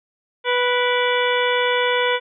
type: harmonic tone with a mistuned harmonic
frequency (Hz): 492.5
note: B4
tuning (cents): -5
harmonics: 1 / 2 / 3 / 4 / 5 / 6 / 7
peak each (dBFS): -20 / -23 / -25 / -26 / -27 / -28 / -28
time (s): 0.44-2.2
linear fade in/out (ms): 50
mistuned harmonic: 5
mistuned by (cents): -100
effects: none